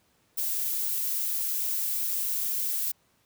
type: noise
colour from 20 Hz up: violet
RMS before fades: -29 dBFS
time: 0.37-2.92 s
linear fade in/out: 10 ms
effects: pink hiss -67 dBFS RMS until 3.25 s + high-pass 80 Hz 12 dB/octave